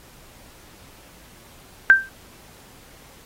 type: tone with exponential decay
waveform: sine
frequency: 1568 Hz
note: G6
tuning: in tune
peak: -4 dBFS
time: 1.9-2.09 s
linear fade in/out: 0 ms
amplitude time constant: 41 ms
effects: pink hiss -49 dBFS RMS until 3.25 s + AAC 48 kbps